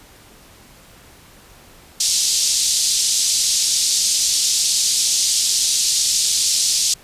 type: band-pass noise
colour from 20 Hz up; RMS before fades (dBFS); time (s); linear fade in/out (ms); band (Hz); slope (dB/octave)
pink; -18; 2-6.94; 5; 4300 to 8600; 24
effects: pink hiss -46 dBFS RMS until 7.03 s + resampled to 32000 Hz